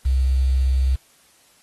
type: tone with quantisation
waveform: sine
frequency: 65.41 Hz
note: C2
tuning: in tune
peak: -15 dBFS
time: 0.05-0.96 s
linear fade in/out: 10 ms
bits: 7
effects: white hiss -56 dBFS RMS until 1.62 s + AAC 32 kbps